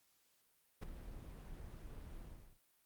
brown noise with ADSR envelope, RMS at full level -38 dBFS, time 0.81-2.59 s, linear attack 22 ms, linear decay 7 ms, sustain -12 dB, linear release 380 ms, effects white hiss -75 dBFS RMS until 2.85 s + Opus 48 kbps

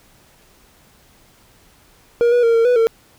triangle tone with pitch steps, 473.2 / 485.2 / 462.2 / 457.9 / 493 / 453.7 Hz, A#4 / B4 / A#4 / A#4 / B4 / A#4, +26 / -31 / -15 / -31 / -3 / -47 cents, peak -9 dBFS, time 2.21-2.87 s, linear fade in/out 0 ms, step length 110 ms, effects pink hiss -52 dBFS RMS until 3.18 s

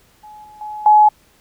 sine tone with level steps, 847 Hz, G#5, 34 cents sharp, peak -36 / -39 / -26 / -6 dBFS, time 0.23-1.09 s, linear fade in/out 10 ms, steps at 0.44 / 0.61 / 0.86 s, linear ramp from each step 2 ms, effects pink hiss -54 dBFS RMS until 1.4 s

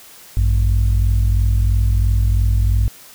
sine tone pair together, 55 / 98 Hz, A1 / G2, 0 / 0 cents, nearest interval minor seventh, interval 1000 cents, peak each -12 / -15 dBFS, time 0.37-2.88 s, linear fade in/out 0 ms, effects tanh soft clip ceiling -8 dBFS + white hiss -42 dBFS RMS until 3.14 s

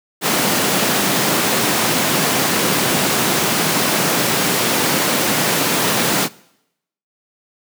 pink high-pass noise, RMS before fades -17 dBFS, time 0.21-6.29 s, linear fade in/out 50 ms, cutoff 150 Hz, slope 24 dB/octave, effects noise-tail reverb RT60 0.8 s tail -22 dB re dry

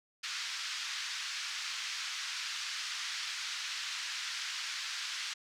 white band-pass noise, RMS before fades -39 dBFS, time 0.23-5.34 s, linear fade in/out 10 ms, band 1300 to 5600 Hz, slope 24 dB/octave, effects none

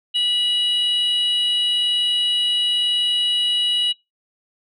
sine tone pair together, 2914 / 3855 Hz, F#7 / B7, -27 / -43 cents, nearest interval perfect fourth, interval 484 cents, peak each -16 / -23 dBFS, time 0.14-3.93 s, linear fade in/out 20 ms, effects noise-tail reverb RT60 0.2 s tail -23 dB re dry + tanh soft clip ceiling -14 dBFS

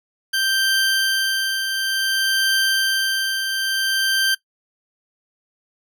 20% pulse tone with tremolo, 1568 Hz, G6, in tune, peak -11 dBFS, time 0.33-4.35 s, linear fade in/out 10 ms, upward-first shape triangle, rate 0.56 Hz, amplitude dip 50%, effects noise-tail reverb RT60 0.1 s tail -19 dB re dry

